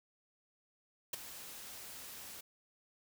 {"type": "noise with ADSR envelope", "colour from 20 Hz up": "white", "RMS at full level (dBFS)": -35, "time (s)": [1.13, 2.41], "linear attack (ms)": 6, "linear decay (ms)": 14, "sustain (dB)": -14, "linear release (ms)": 7, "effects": []}